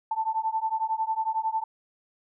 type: beating tone pair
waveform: sine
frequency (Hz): 880 / 891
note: A5 / A5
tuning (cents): 0 / +22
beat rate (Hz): 11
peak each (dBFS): -28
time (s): 0.11-1.64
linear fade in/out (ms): 5
effects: none